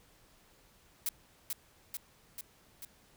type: noise with echo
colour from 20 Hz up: blue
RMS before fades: -33 dBFS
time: 1.06-1.09 s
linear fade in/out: 2 ms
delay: 440 ms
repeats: 4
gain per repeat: -3 dB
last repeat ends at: 2.85 s
effects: pink hiss -64 dBFS RMS until 3.16 s